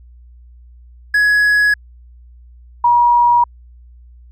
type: tone pair in turn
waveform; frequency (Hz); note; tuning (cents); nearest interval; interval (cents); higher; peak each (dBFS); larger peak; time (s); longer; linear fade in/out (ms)
triangle / sine; 1678 / 957.8; G#6 / A#5; +17 / +47; minor seventh; 970; first; -8; neither; 1.14-1.74 / 2.84-3.44; neither; 5
effects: added 60 Hz sine -39 dBFS peak until 4.31 s